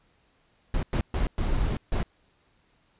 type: noise bursts at uneven times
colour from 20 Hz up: brown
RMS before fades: -25 dBFS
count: 5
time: 0.74-0.83 / 0.93-1.01 / 1.14-1.27 / 1.38-1.77 / 1.92-2.03 s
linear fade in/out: 2 ms
effects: pink hiss -66 dBFS RMS until 2.99 s + resampled to 8000 Hz